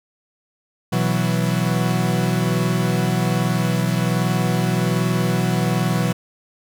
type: chord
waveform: 40% pulse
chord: B suspended fourth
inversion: none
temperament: equal with one note detuned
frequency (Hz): 123.47 / 163.77 / 185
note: B2 / E3 / F#3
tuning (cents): 0 / -11 / 0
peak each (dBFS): -21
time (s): 0.92-6.13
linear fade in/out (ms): 10
effects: none